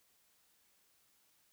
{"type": "silence", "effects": ["white hiss -72 dBFS RMS until 1.52 s"]}